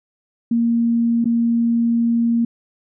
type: tone with dropouts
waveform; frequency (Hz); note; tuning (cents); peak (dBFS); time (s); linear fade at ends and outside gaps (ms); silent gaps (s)
sine; 233.1; A#3; 0; -14; 0.51-2.45; 5; 1.244-1.255
effects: none

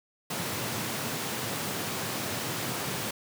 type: high-pass noise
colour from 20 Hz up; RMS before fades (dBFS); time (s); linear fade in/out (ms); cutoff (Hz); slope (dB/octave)
pink; -33; 0.3-3.11; 5; 100; 48
effects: none

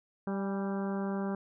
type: harmonic tone with a mistuned harmonic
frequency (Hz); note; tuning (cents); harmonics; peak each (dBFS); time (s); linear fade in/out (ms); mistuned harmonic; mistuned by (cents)
196; G3; 0; 1 / 2 / 3 / 4 / 5 / 6 / 7 / 8; -32 / -38 / -42 / -44 / -46 / -48 / -49 / -50; 0.27-1.35; 2; 4; +36
effects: none

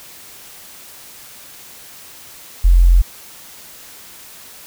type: tone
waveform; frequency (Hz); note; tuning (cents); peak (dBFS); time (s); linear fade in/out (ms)
sine; 43.65; F1; 0; -6; 2.64-3.02; 10
effects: white hiss -39 dBFS RMS until 4.66 s

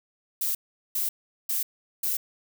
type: noise bursts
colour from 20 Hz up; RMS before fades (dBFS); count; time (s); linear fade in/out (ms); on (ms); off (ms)
violet; -27; 4; 0.41-2.17; 5; 140; 400
effects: none

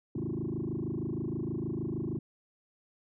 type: tone with frequency modulation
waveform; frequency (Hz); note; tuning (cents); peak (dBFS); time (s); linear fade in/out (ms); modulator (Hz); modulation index
sine; 238.3; A#3; +38; -30; 0.15-2.19; 5; 26.4; 5
effects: tanh soft clip ceiling -28 dBFS

